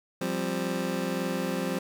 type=chord; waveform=25% pulse; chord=F suspended second; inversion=none; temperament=just; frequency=174.61 / 196.44 / 261.9 Hz; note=F3 / G3 / C4; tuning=0 / +4 / +2 cents; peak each=-29 dBFS; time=0.21-1.79 s; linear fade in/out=5 ms; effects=10-bit